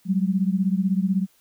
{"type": "beating tone pair", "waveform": "sine", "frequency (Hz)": [185.2, 201.2], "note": ["F#3", "G3"], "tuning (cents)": [2, 45], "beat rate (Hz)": 16, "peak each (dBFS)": [-21, -23], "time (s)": [0.05, 1.27], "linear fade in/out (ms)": 50, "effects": ["white hiss -61 dBFS RMS until 1.4 s"]}